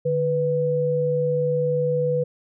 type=tone pair together; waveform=sine; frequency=149.49 / 493.9 Hz; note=D3 / B4; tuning=+31 / 0 cents; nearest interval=octave + major sixth; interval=2069 cents; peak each=-25 / -20 dBFS; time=0.05-2.24 s; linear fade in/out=10 ms; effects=none